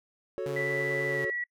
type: chord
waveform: triangle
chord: F# minor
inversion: none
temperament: equal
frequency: 370 / 440 / 554.4 Hz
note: F#4 / A4 / C#5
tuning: 0 / 0 / 0 cents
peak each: -33 dBFS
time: 0.38-1.3 s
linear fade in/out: 0 ms
type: tone with vibrato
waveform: sawtooth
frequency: 140 Hz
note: C#3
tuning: 18 cents sharp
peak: -32 dBFS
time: 0.46-1.25 s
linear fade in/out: 2 ms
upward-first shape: square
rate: 9.2 Hz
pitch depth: 10 cents each way
type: tone with pitch glide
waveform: sine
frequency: 1975.5 to 1936 Hz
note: B6 to B6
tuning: 0 to -35 cents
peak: -30 dBFS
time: 0.56-1.44 s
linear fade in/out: 5 ms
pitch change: -35 cents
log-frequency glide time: 1.07-1.22 s
effects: noise-tail reverb RT60 0.1 s tail -26 dB re dry